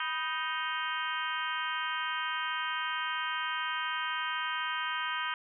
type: harmonic tone with a mistuned harmonic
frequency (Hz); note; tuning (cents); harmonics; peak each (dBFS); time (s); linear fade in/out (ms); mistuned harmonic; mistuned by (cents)
311.9; D#4; +4; 3 / 4 / 5 / 6 / 7 / 8 / 9 / 10; -38 / -37 / -36 / -41 / -43 / -44 / -44 / -40; 0-5.34; 2; 3; +85
effects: none